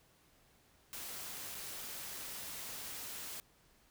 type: noise with dropouts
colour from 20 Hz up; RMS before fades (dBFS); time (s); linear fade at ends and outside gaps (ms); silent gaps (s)
white; -45; 0.93-3.4; 0; 1.547-1.551
effects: pink hiss -68 dBFS RMS until 3.9 s